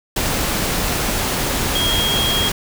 sine tone in noise, 3260 Hz, G#7, 33 cents flat, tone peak -18 dBFS, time 1.75-2.49 s, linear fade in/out 5 ms, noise pink, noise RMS -20 dBFS, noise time 0.16-2.52 s, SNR -1 dB, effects none

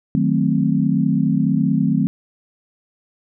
sine chord, D# diminished seventh, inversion none, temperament equal, 155.56 / 185 / 220 / 261.6 Hz, D#3 / F#3 / A3 / C4, 0 / 0 / 0 / 0 cents, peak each -20 dBFS, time 0.15-2.07 s, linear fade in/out 0 ms, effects none

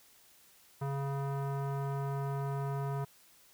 square tone with low-pass filter, 138.7 Hz, C#3, 1 cent sharp, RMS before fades -35 dBFS, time 0.81-3.05 s, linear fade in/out 10 ms, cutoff 1100 Hz, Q 2, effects white hiss -62 dBFS RMS until 3.53 s

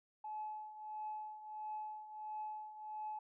sine tone with tremolo, 856 Hz, A5, 48 cents flat, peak -39 dBFS, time 0.24-3.19 s, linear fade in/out 5 ms, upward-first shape triangle, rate 1.5 Hz, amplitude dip 75%, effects tanh soft clip ceiling -35 dBFS

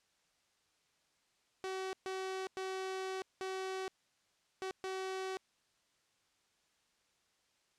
sawtooth tone bursts at uneven times, 378.8 Hz, F#4, 41 cents sharp, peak -34 dBFS, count 6, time 1.64-1.93 / 2.06-2.47 / 2.57-3.22 / 3.41-3.88 / 4.62-4.71 / 4.84-5.37 s, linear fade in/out 0 ms, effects white hiss -75 dBFS RMS until 7.78 s + low-pass 7000 Hz 12 dB/octave

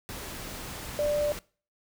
sine tone in noise, 590 Hz, D5, 8 cents sharp, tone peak -24 dBFS, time 0.99-1.32 s, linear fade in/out 0 ms, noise pink, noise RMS -39 dBFS, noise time 0.09-1.39 s, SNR +12 dB, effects noise-tail reverb RT60 0.4 s tail -22 dB re dry

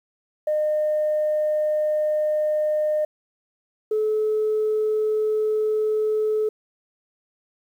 sine tone pair in turn, 609 / 430.6 Hz, D#5 / A4, -37 / -37 cents, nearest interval tritone, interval 600 cents, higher first, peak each -18 dBFS, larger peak neither, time 0.47-3.05 / 3.91-6.49 s, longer neither, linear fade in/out 5 ms, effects tanh soft clip ceiling -15 dBFS + 9-bit

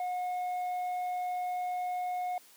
sine tone with tanh clipping, 724 Hz, F#5, 38 cents flat, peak -32 dBFS, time 0-2.38 s, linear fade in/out 2 ms, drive 4 dB, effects white hiss -58 dBFS RMS until 2.56 s + high-pass 200 Hz 12 dB/octave

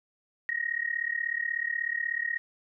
sine tone with amplitude modulation, 1879 Hz, A#6, 13 cents sharp, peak -24 dBFS, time 0.49-2.38 s, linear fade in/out 0 ms, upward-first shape sine, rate 36.4 Hz, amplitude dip 90%, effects none

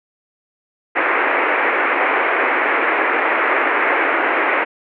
white band-pass noise, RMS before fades -17 dBFS, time 0.95-4.65 s, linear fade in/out 20 ms, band 290 to 2300 Hz, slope 48 dB/octave, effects none

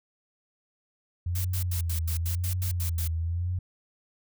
sine tone with vibrato, 86.2 Hz, F2, 22 cents flat, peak -26 dBFS, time 1.26-3.59 s, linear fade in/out 5 ms, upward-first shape sine, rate 0.95 Hz, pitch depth 96 cents each way
blue noise bursts, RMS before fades -35 dBFS, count 10, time 1.35-3.077 s, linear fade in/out 5 ms, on 98 ms, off 83 ms
effects none

